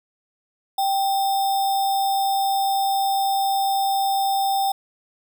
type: tone with sample-and-hold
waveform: sine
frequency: 784 Hz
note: G5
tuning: in tune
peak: -18 dBFS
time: 0.78-4.72 s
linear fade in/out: 5 ms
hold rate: 4410 Hz
effects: none